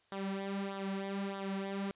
sawtooth tone with flanger, 196 Hz, G3, in tune, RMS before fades -38 dBFS, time 0.12-1.91 s, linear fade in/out 0 ms, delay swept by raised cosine 0.39 to 4.39 ms, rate 1.6 Hz, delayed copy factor -0.7, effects white hiss -70 dBFS RMS until 1.95 s + resampled to 8000 Hz

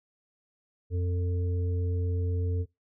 harmonic tone, 89.2 Hz, F2, 37 cents sharp, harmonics 1 / 3 / 5, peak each -26 / -42 / -37 dBFS, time 0.9-2.66 s, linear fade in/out 50 ms, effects noise-tail reverb RT60 0.2 s tail -20 dB re dry

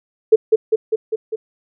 sine tone with echo, 440 Hz, A4, in tune, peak -4 dBFS, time 0.32-0.36 s, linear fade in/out 10 ms, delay 200 ms, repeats 5, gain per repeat -3 dB, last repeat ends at 1.36 s, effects none

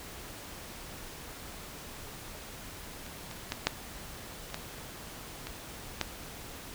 clicks, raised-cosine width 0.2 ms, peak -29 / -25 / -14 / -7 / -30 / -17 / -21 / -11 dBFS, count 8, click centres 3.065 / 3.313 / 3.521 / 3.67 / 4.501 / 4.544 / 5.47 / 6.013 s, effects pink hiss -45 dBFS RMS until 6.74 s

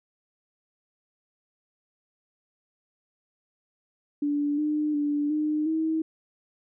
sine tone with pitch steps, 290.6 / 301.5 / 292.2 / 304 / 319 Hz, D4 / D4 / D4 / D#4 / D#4, -18 / +46 / -9 / -40 / +43 cents, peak -23 dBFS, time 4.22-6.02 s, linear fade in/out 5 ms, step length 360 ms, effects none

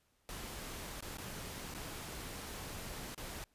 pink noise with dropouts, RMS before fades -45 dBFS, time 0.29-3.44 s, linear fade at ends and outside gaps 0 ms, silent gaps 1.006-1.025 / 1.171-1.184 / 1.74-1.748 / 3.146-3.178 s, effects pink hiss -75 dBFS RMS until 3.54 s + resampled to 32000 Hz

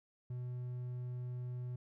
triangle tone, 124 Hz, B2, 7 cents sharp, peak -37 dBFS, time 0.3-1.76 s, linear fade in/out 5 ms, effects none

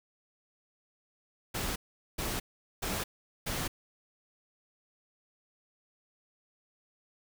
pink noise bursts, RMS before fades -34 dBFS, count 4, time 1.54-3.68 s, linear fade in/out 10 ms, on 220 ms, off 420 ms, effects none

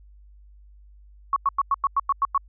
sine tone bursts, 1109 Hz, C#6, in tune, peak -17 dBFS, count 9, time 1.33-2.378 s, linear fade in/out 2 ms, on 32 ms, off 95 ms, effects added 50 Hz sine -47 dBFS peak until 2.48 s

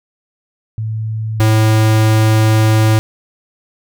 sine / square tone pair in turn, 110 / 109.44 Hz, A2 / A2, 0 / -9 cents, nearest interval unison, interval 9 cents, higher first, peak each -17 / -9 dBFS, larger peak second, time 0.78-1.4 / 1.4-2.99 s, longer second, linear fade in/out 0 ms, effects none

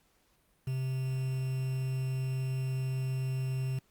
triangle tone with quantisation, 130.81 Hz, C3, in tune, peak -28 dBFS, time 0.67-3.79 s, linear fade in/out 5 ms, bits 8, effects pink hiss -70 dBFS RMS until 3.9 s + Opus 48 kbps

